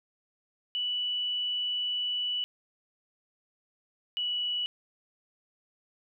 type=tone pair in turn; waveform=sine; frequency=2960 / 2944 Hz; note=F#7 / F#7; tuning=0 / -9 cents; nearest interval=unison; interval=9 cents; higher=first; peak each=-28 dBFS; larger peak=neither; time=0.75-2.44 / 4.17-4.66 s; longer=first; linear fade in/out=0 ms; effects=none